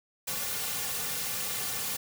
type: noise with comb filter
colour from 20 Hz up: white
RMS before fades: -33 dBFS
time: 0.27-1.97 s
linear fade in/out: 10 ms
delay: 3.1 ms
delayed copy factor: -0.85
effects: none